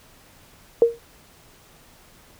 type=tone with exponential decay; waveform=sine; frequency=466.2 Hz; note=A#4; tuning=in tune; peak=-7 dBFS; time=0.82-0.99 s; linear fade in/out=1 ms; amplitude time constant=35 ms; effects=pink hiss -52 dBFS RMS until 2.39 s